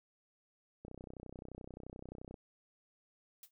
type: click train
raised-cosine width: 2 ms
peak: -34 dBFS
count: 48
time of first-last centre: 0.85-2.342 s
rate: 31.5 Hz
type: noise with exponential decay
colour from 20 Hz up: blue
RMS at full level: -48 dBFS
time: 3.43-3.51 s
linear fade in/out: 2 ms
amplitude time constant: 17 ms
effects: none